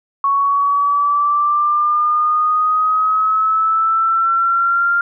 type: exponential sweep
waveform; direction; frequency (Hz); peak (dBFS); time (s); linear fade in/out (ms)
sine; up; 1108.7 to 1396.9; -12; 0.24-5.01; 2
effects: none